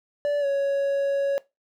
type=tone with pitch glide; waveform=triangle; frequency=580 to 556.7 Hz; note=D5 to C#5; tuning=-22 to +7 cents; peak=-19 dBFS; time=0.25-1.38 s; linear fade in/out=0 ms; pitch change=-71 cents; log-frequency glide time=0.4-0.46 s; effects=noise-tail reverb RT60 0.2 s tail -19 dB re dry